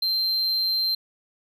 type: tone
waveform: triangle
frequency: 4139 Hz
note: C8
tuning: 20 cents flat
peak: -20 dBFS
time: 0.02-0.95 s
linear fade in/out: 5 ms
effects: none